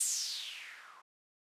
violet noise with low-pass filter sweep, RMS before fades -39 dBFS, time 0-1.02 s, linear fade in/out 10 ms, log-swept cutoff 8600 to 1000 Hz, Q 4.4, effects resampled to 32000 Hz

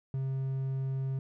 triangle tone, 133.7 Hz, C3, 38 cents sharp, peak -28 dBFS, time 0.14-1.19 s, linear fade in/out 2 ms, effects none

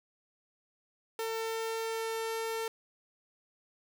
sawtooth tone, 450.1 Hz, A4, 39 cents sharp, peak -29 dBFS, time 1.19-2.68 s, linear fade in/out 2 ms, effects none

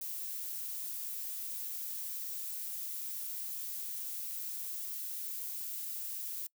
violet noise, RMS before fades -40 dBFS, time 0.01-6.47 s, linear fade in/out 5 ms, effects noise-tail reverb RT60 0.1 s tail -24 dB re dry

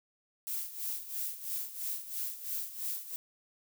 violet noise with tremolo, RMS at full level -35 dBFS, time 0.47-3.16 s, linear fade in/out 0 ms, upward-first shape sine, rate 3 Hz, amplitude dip 75%, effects none

